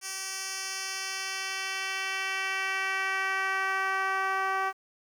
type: tone with band-pass filter sweep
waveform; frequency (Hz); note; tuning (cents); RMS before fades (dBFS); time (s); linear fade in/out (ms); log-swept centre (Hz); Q
10% pulse; 383.9; G4; -36; -31; 0.01-4.73; 50; 7300 to 1000; 1.2
effects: 9-bit